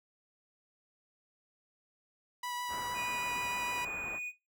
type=tone with vibrato; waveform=sawtooth; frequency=980 Hz; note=B5; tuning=14 cents flat; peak=-33 dBFS; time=2.43-3.85 s; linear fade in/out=5 ms; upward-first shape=sine; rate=6.4 Hz; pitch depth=10 cents each way
type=low-pass noise; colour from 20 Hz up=white; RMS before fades=-46 dBFS; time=2.68-4.2 s; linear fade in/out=50 ms; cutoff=1600 Hz; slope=24 dB/octave
type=tone; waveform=triangle; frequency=2469 Hz; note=D#7; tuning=14 cents flat; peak=-33 dBFS; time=2.94-4.33 s; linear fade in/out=50 ms
effects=noise-tail reverb RT60 0.2 s tail -17 dB re dry